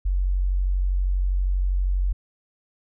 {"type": "tone", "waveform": "sine", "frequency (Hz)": 46.25, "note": "F#1", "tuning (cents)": 0, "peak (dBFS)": -19, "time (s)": [0.05, 2.13], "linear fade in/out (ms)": 10, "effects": []}